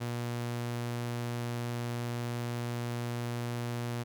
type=tone; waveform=sawtooth; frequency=119.6 Hz; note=A#2; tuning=45 cents sharp; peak=-29 dBFS; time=0-4.04 s; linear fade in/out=20 ms; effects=none